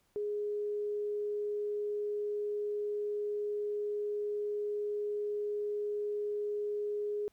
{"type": "tone", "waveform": "sine", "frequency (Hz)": 415.3, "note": "G#4", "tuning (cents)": 0, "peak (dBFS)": -32, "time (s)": [0.16, 7.28], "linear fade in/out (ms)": 0, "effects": ["pink hiss -73 dBFS RMS until 7.32 s"]}